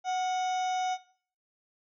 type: harmonic tone with a mistuned harmonic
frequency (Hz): 740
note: F#5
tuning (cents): 0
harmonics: 1 / 2 / 3 / 4 / 5 / 7 / 8 / 9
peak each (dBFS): -27 / -42 / -44 / -47 / -46 / -51 / -47 / -53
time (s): 0.04-0.98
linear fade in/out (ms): 50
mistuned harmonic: 2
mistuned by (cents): -63
effects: noise-tail reverb RT60 0.5 s tail -18 dB re dry